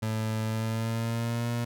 30% pulse tone with pitch glide, 110 to 118.58 Hz, A2 to A#2, 0 to +30 cents, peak -25 dBFS, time 0.02-1.65 s, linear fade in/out 10 ms, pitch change +130 cents, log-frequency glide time 0.45-1.49 s, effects none

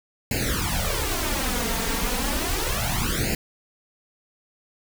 pink noise with flanger, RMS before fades -25 dBFS, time 0.31-3.35 s, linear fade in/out 2 ms, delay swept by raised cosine 0.42 to 4.42 ms, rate 0.33 Hz, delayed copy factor +1, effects none

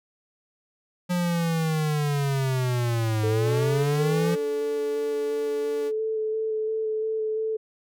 square linear two-way sweep, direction down then up, 179.3 to 105.6 to 173.7 Hz, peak -23 dBFS, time 1.09-4.36 s, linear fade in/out 20 ms, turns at 3.27 s
sine tone with vibrato, 437.4 Hz, A4, 10 cents flat, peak -24 dBFS, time 3.23-7.57 s, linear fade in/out 10 ms, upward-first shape square, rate 2.9 Hz, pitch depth 11 cents each way
sawtooth tone, 288.7 Hz, D4, 30 cents flat, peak -32 dBFS, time 3.43-5.92 s, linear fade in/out 50 ms
effects none

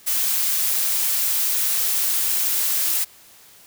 blue noise, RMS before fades -21 dBFS, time 0.06-3.05 s, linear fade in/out 20 ms, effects white hiss -49 dBFS RMS until 3.66 s

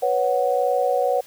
sine chord, B suspended second, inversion none, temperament just, 493.9 / 555.6 / 740.8 Hz, B4 / C#5 / F#5, 0 / +4 / +2 cents, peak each -22 dBFS, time 0.02-1.21 s, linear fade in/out 10 ms, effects white hiss -48 dBFS RMS until 1.26 s

